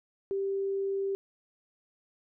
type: tone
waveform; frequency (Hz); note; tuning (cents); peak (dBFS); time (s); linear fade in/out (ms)
sine; 392; G4; 0; -28; 0.31-1.15; 0
effects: none